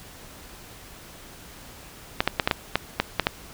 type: clicks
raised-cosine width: 0.3 ms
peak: -3 dBFS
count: 9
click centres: 2.205 / 2.276 / 2.398 / 2.475 / 2.512 / 2.756 / 3 / 3.197 / 3.269 s
effects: pink hiss -45 dBFS RMS until 3.53 s